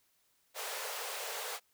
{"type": "high-pass noise", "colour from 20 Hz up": "pink", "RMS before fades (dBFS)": -40, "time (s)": [0.54, 1.6], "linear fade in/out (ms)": 50, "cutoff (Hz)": 420, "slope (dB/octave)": 96, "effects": ["white hiss -73 dBFS RMS until 1.73 s"]}